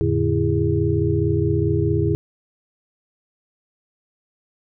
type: tone cluster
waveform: sine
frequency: 86.9 / 111.6 / 146.3 / 332.1 / 409.2 Hz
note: F2 / A2 / D3 / E4 / G#4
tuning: -8 / +25 / -6 / +13 / -26 cents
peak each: -23 dBFS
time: 0.01-2.15 s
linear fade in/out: 0 ms
effects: none